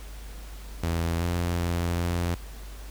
sawtooth tone with pitch steps, 83.7 / 86.8 / 86.1 / 86.7 Hz, E2 / F2 / F2 / F2, +27 / -10 / -24 / -12 cents, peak -21 dBFS, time 0.83-2.35 s, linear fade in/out 5 ms, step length 380 ms, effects added 50 Hz sine -38 dBFS peak until 2.9 s + pink hiss -48 dBFS RMS until 2.9 s

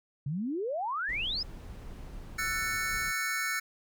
sine exponential sweep, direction up, 131.8 to 5290 Hz, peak -30 dBFS, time 0.26-1.43 s, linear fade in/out 5 ms
brown noise, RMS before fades -43 dBFS, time 1.08-3.12 s, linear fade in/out 20 ms
square chord, F# minor seventh, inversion third, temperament just, 1332 / 1480 / 1776 / 2220 Hz, E6 / F#6 / A6 / C#7, +18 / 0 / +16 / +2 cents, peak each -38 / -37 / -36 / -35 dBFS, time 2.38-3.6 s, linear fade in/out 10 ms
effects none

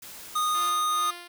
white noise, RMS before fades -43 dBFS, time 0.02-0.7 s, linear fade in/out 5 ms
square tone, 1235 Hz, D#6, 13 cents flat, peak -24 dBFS, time 0.35-1.11 s, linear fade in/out 10 ms
5% pulse tone with tremolo, 349.2 Hz, F4, in tune, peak -25 dBFS, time 0.54-1.28 s, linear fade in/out 10 ms, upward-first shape triangle, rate 2.3 Hz, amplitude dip 70%
effects none

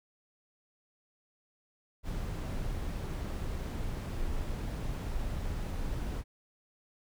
brown noise, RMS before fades -35 dBFS, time 2.03-6.24 s, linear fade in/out 50 ms, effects none

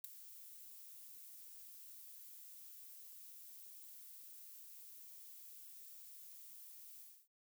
violet noise with ADSR envelope, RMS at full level -41 dBFS, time 0.04-7.28 s, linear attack 4 ms, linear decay 10 ms, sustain -15 dB, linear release 270 ms, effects none

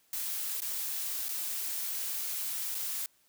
blue noise with dropouts, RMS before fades -35 dBFS, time 0.13-3.06 s, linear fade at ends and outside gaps 1 ms, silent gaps 0.604-0.619 / 1.284-1.29 / 2.746-2.75 s, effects white hiss -68 dBFS RMS until 3.28 s

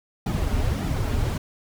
brown noise with flanger, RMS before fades -24 dBFS, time 0.26-1.38 s, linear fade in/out 5 ms, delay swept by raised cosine 1.8 to 6.1 ms, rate 1.7 Hz, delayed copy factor -0.9, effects none

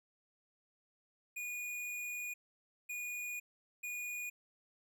square tone bursts at uneven times, 2451 Hz, D#7, 27 cents flat, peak -40 dBFS, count 3, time 1.36-2.34 / 2.89-3.4 / 3.83-4.3 s, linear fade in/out 10 ms, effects none

